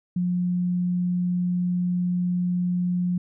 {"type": "tone", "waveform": "sine", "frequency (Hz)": 178.4, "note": "F3", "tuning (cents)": 37, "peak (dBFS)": -21, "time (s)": [0.16, 3.18], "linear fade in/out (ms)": 5, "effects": []}